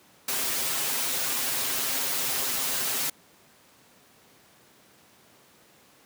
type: noise with comb filter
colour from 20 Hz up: white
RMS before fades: -28 dBFS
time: 0.28-3.1 s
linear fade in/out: 5 ms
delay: 7.5 ms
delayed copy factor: +0.8
effects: pink hiss -57 dBFS RMS until 6.05 s + high-pass 150 Hz 12 dB/octave